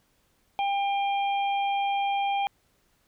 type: harmonic tone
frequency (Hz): 798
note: G5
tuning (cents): +31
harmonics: 1 / 3 / 4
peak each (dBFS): -24 / -35 / -38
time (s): 0.59-2.47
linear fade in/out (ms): 0
effects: pink hiss -68 dBFS RMS until 3.07 s